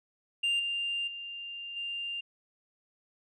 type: tone with level steps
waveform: sine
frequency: 2794 Hz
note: F7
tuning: in tune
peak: -23 / -29 / -38 / -33 dBFS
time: 0.43-2.21 s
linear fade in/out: 10 ms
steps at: 0.59 / 1.07 / 1.76 s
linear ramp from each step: 10 ms
effects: tanh soft clip ceiling -25 dBFS